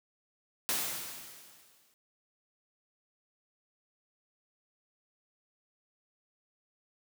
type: noise with exponential decay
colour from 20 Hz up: white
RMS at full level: -30 dBFS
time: 0.69-1.94 s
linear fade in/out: 0 ms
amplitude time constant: 270 ms
effects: high-pass 100 Hz 12 dB/octave